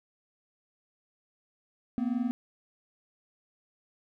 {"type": "tone pair together", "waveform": "triangle", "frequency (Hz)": [232.5, 253.9], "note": ["A#3", "B3"], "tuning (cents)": [-4, 48], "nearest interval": "major second", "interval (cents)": 152, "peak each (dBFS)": -28, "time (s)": [1.98, 2.31], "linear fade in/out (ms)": 0, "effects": []}